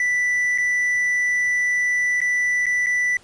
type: tone with dropouts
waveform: triangle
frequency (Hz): 1975.5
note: B6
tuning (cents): 0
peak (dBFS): -16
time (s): 0-3.17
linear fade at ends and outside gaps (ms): 2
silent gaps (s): 0.578-0.583 / 2.205-2.215 / 2.658-2.665 / 2.862-2.867
effects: pink hiss -51 dBFS RMS until 3.23 s + resampled to 22050 Hz